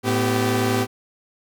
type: tone cluster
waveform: sawtooth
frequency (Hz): 109.7 / 250.9 / 389.2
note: A2 / B3 / G4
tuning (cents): -5 / +28 / -12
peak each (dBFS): -19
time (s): 0.03-0.87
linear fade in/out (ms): 50
effects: none